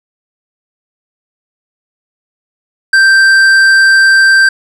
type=tone with tanh clipping; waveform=sine; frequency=1568 Hz; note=G6; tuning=in tune; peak=-5 dBFS; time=2.93-4.49 s; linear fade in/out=5 ms; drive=10 dB; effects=none